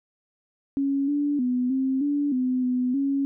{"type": "tone with pitch steps", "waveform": "sine", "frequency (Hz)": [276.8, 289.6, 249.4, 264.6, 288.3, 254.3, 250.7, 276.5], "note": ["C#4", "D4", "B3", "C4", "D4", "C4", "B3", "C#4"], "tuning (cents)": [-2, -24, 17, 20, -32, -49, 26, -4], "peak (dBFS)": -21, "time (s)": [0.77, 3.25], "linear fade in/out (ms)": 0, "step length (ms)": 310, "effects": []}